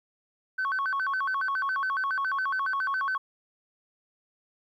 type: tone with vibrato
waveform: sine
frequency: 1297 Hz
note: E6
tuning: 28 cents flat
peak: -24 dBFS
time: 0.58-3.18 s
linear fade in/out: 10 ms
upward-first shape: square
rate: 7.2 Hz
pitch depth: 280 cents each way
effects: tanh soft clip ceiling -23 dBFS + 11-bit